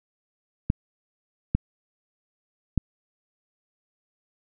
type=clicks; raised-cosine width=5 ms; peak=-8 dBFS; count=3; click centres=0.701 / 1.55 / 2.777 s; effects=none